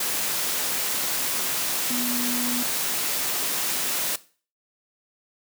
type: tone in noise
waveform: sine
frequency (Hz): 244.1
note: B3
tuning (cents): -20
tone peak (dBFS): -27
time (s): 1.9-2.63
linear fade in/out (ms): 5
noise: white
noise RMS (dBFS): -26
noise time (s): 0-4.16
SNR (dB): -4
effects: noise-tail reverb RT60 0.4 s tail -18 dB re dry + high-pass 150 Hz 12 dB/octave